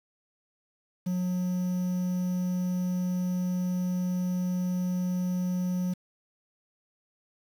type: tone with quantisation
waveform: triangle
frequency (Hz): 181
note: F#3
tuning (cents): -38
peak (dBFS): -24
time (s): 1.06-5.94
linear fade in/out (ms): 10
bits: 8
effects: none